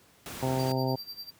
pink noise, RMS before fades -39 dBFS, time 0.26-0.72 s, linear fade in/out 0 ms
harmonic tone, 130.81 Hz, C3, in tune, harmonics 1 / 2 / 3 / 4 / 5 / 6 / 7, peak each -29 / -32 / -34 / -35 / -36 / -37 / -37 dBFS, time 0.42-0.96 s, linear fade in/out 10 ms
square tone with tremolo, 4700 Hz, D8, 1 cent sharp, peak -37 dBFS, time 0.58-1.31 s, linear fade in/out 20 ms, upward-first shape sine, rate 10 Hz, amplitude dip 85%
clicks, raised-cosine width 2 ms, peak -45 / -38 dBFS, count 2, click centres 0.618 / 0.668 s
effects pink hiss -60 dBFS RMS until 1.39 s + high-pass 80 Hz 12 dB/octave

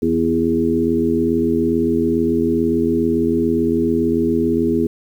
harmonic tone with a mistuned harmonic, 82.41 Hz, E2, in tune, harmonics 1 / 2 / 3 / 4 / 5, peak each -29 / -27 / -18 / -19 / -20 dBFS, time 0.02-4.87 s, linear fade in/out 5 ms, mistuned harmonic 4, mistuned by +24 cents, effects 8-bit

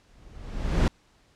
brown noise with exponential growth, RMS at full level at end -17 dBFS, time 0.09-0.88 s, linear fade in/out 2 ms, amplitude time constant 170 ms, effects pink hiss -62 dBFS RMS until 1.35 s + low-pass 7000 Hz 12 dB/octave

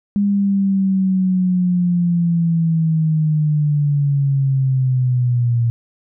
sine linear sweep, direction down, 203.3 to 116.54 Hz, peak -13 dBFS, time 0.16-5.7 s, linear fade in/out 0 ms, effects none

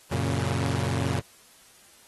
sawtooth chord, F# major, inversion none, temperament equal with one note detuned, 91.49 / 116.54 / 138.59 Hz, F#2 / A#2 / C#3, -19 / 0 / 0 cents, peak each -25 dBFS, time 0.11-1.2 s, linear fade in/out 10 ms, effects white hiss -55 dBFS RMS until 2.07 s + AAC 32 kbps

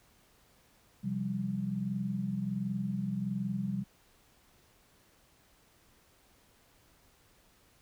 sine chord, C suspended fourth, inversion none, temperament equal, 130.81 / 174.61 / 196 Hz, C3 / F3 / G3, 0 / 0 / 0 cents, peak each -38 / -38 / -33 dBFS, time 1.03-3.84 s, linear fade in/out 20 ms, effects pink hiss -65 dBFS RMS until 7.81 s

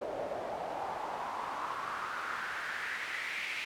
pink noise with band-pass filter sweep, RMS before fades -38 dBFS, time 0.01-3.65 s, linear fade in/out 10 ms, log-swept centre 560 to 2400 Hz, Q 3.8, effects none

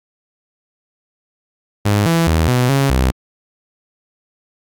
sawtooth tone with pitch steps, 103 / 166.3 / 80.5 / 124.7 / 137.5 / 64.5 Hz, G#2 / E3 / E2 / B2 / C#3 / C2, -14 / +16 / -41 / +17 / -14 / -24 cents, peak -8 dBFS, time 1.85-3.11 s, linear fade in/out 10 ms, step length 210 ms, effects Opus 48 kbps

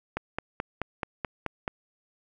click train, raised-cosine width 0.5 ms, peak -14 dBFS, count 8, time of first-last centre 0.17-1.679 s, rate 4.64 Hz, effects none

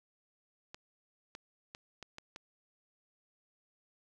clicks, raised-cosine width 0.2 ms, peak -28 dBFS, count 6, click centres 0.745 / 1.351 / 1.749 / 2.027 / 2.184 / 2.361 s, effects none

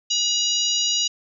harmonic tone, 962 Hz, B5, 46 cents flat, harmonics 3 / 4 / 5 / 6 / 7, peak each -24 / -25 / -26 / -27 / -27 dBFS, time 0.1-1.08 s, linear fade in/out 10 ms, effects none

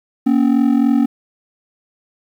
triangle ring-modulated tone, 257.7 Hz, C4, 26 cents flat, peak -6 dBFS, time 0.26-1.06 s, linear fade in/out 10 ms, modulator 21.8 Hz, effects 8-bit

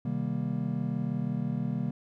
triangle chord, C minor seventh, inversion none, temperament just, 130.81 / 156.98 / 196.22 / 235.5 Hz, C3 / Eb3 / G3 / Bb3, 0 / +16 / +2 / +18 cents, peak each -32 dBFS, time 0.05-1.91 s, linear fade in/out 5 ms, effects none

